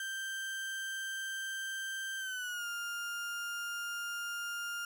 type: tone with pitch glide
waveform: 35% pulse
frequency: 1569 to 1405.9 Hz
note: G6 to F6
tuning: +1 to +11 cents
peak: -35 dBFS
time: 0-4.85 s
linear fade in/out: 2 ms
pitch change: -190 cents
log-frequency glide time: 2.18-2.67 s
effects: none